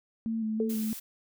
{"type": "tone with vibrato", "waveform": "sine", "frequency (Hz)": 221.6, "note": "A3", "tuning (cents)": 13, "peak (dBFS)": -28, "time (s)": [0.26, 0.93], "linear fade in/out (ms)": 0, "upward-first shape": "square", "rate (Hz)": 3.1, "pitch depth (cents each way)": 28}
{"type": "tone with exponential decay", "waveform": "sine", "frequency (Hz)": 440, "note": "A4", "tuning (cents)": 0, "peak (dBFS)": -24, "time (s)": [0.6, 0.89], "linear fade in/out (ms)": 2, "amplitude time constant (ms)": 62}
{"type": "noise", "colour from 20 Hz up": "blue", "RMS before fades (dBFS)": -41, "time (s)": [0.69, 1], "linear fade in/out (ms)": 10}
{"effects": []}